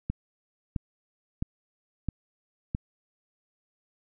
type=click train; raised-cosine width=5 ms; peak=-16 dBFS; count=5; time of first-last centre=0.1-2.749 s; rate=1.51 Hz; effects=none